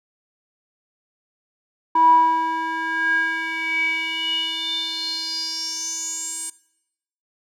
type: tone with band-pass filter sweep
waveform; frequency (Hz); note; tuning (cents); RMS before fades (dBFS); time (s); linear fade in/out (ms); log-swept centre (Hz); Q
square; 325; E4; -24; -23; 1.95-6.5; 5; 910 to 8400; 9.3
effects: noise-tail reverb RT60 0.8 s tail -19 dB re dry